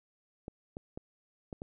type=clicks; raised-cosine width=2 ms; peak=-27 dBFS; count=5; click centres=0.481 / 0.769 / 0.975 / 1.528 / 1.619 s; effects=none